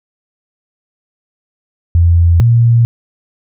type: tone pair in turn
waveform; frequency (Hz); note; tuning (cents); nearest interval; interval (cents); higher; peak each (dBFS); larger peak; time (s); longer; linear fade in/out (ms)
sine; 85.1 / 117.32; F2 / A#2; -44 / +12; tritone; 556; second; -5; neither; 1.95-2.4 / 2.4-2.85; neither; 0
effects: none